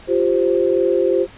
sine chord, F suspended second, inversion none, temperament equal, 349.2 / 392 / 523.3 Hz, F4 / G4 / C5, 0 / 0 / 0 cents, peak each -18 dBFS, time 0.07-1.27 s, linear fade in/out 50 ms, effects pink hiss -42 dBFS RMS until 1.37 s + resampled to 8000 Hz

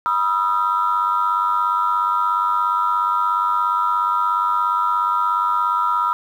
sine tone cluster, 973 / 1252 / 1349 Hz, B5 / D#6 / E6, -26 / +10 / +40 cents, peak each -20 dBFS, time 0.06-6.13 s, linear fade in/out 0 ms, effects tanh soft clip ceiling -8 dBFS + 8-bit

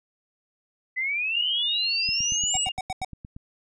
sine exponential sweep, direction up, 1993 to 8140 Hz, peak -24 dBFS, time 0.96-2.66 s, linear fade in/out 20 ms
sine tone with vibrato, 2819 Hz, F7, 16 cents sharp, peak -27 dBFS, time 1.34-2.72 s, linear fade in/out 10 ms, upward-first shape triangle, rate 1.1 Hz, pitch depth 70 cents each way
click train, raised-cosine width 5 ms, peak -27 dBFS, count 12, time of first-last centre 2.09-3.365 s, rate 8.63 Hz
square tone bursts, 753 Hz, F#5, 30 cents sharp, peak -28 dBFS, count 5, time 2.54-3.047 s, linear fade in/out 2 ms, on 31 ms, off 88 ms
effects resampled to 22050 Hz

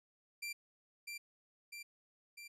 sawtooth tone with echo, 2361 Hz, D7, 9 cents sharp, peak -37 dBFS, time 0.42-0.53 s, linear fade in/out 10 ms, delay 650 ms, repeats 3, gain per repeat -3 dB, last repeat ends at 2.48 s, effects resampled to 32000 Hz

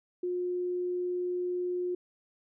sine tone, 358.2 Hz, F4, 44 cents sharp, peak -29 dBFS, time 0.23-1.95 s, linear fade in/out 5 ms, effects none

